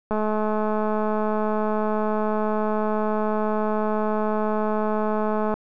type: click train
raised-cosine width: 1 ms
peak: -12 dBFS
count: 1163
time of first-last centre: 0.11-5.54 s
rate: 214 Hz
effects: none